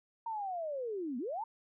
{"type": "linear two-way sweep", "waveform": "sine", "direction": "down then up", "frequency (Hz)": [932.3, 227.9, 932.3], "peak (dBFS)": -35, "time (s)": [0.26, 1.44], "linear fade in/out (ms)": 5, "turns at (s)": 1.18, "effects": []}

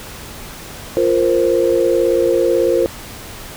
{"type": "chord", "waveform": "sine", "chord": "F suspended fourth", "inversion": "none", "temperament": "just", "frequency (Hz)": [349.2, 465.6, 523.8], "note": ["F4", "Bb4", "C5"], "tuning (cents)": [0, -2, 2], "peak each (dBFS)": -16, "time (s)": [0.97, 2.86], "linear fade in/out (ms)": 0, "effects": ["pink hiss -33 dBFS RMS until 3.56 s"]}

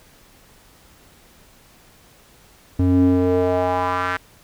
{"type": "tone with band-pass filter sweep", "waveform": "square", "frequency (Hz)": 90.7, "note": "F#2", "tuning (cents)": -34, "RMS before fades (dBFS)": -18, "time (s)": [2.79, 4.17], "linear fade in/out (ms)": 5, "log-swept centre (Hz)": [190, 1600], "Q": 2.7, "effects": ["pink hiss -51 dBFS RMS until 4.43 s"]}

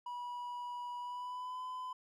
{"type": "tone with pitch glide", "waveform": "triangle", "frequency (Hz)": [974, 1012.4], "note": ["B5", "B5"], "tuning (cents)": [-24, 43], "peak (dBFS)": -38, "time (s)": [0.06, 1.93], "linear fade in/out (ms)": 5, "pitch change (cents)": 67, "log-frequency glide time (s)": [0.98, 1.62], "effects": []}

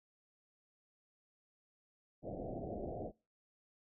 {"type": "low-pass noise", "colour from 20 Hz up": "white", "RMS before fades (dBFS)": -43, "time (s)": [2.22, 3.12], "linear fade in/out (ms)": 50, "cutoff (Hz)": 730, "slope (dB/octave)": 96, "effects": ["noise-tail reverb RT60 0.3 s tail -23 dB re dry"]}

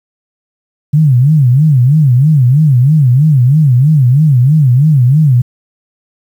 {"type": "tone with vibrato", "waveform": "sine", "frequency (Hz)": 138.59, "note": "C#3", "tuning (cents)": 0, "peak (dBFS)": -4, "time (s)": [0.93, 5.42], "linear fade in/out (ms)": 10, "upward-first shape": "sine", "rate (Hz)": 3.1, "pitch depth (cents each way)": 230, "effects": ["7-bit"]}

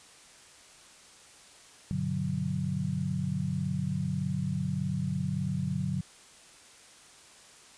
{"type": "chord", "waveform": "sine", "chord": "G major seventh", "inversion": "none", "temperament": "equal", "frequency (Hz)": [98, 123.47, 146.83, 185], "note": ["G2", "B2", "D3", "F#3"], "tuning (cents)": [0, 0, 0, 0], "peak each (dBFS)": [-37, -38, -32, -32], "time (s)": [1.91, 6.01], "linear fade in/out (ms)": 0, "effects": ["white hiss -54 dBFS RMS until 7.77 s", "resampled to 22050 Hz"]}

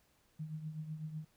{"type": "tone with tremolo", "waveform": "sine", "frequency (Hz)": 155.56, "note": "D#3", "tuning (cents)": 0, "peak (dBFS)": -37, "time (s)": [0.39, 1.25], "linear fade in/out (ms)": 10, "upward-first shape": "triangle", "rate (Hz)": 8, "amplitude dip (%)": 70, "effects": ["pink hiss -72 dBFS RMS until 1.36 s"]}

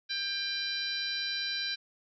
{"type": "harmonic tone with a mistuned harmonic", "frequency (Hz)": 795, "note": "G5", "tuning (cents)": 24, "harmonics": [2, 3, 4, 5, 6, 7], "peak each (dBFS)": [-38, -41, -43, -34, -39, -43], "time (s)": [0.09, 1.76], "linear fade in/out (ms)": 20, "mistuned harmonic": 4, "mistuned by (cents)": -45, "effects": []}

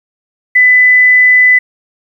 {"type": "tone", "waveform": "sine", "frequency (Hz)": 2000, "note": "B6", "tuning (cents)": 21, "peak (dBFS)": -3, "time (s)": [0.55, 1.59], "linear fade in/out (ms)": 10, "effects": ["7-bit"]}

